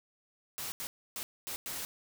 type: noise bursts at uneven times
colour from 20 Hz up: white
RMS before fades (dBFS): -39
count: 5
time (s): 0.58-0.72 / 0.8-0.87 / 1.16-1.23 / 1.47-1.56 / 1.66-1.85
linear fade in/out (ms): 0
effects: none